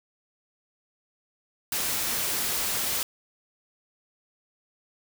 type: noise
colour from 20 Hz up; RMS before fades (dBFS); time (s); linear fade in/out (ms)
white; -28; 1.72-3.03; 2
effects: none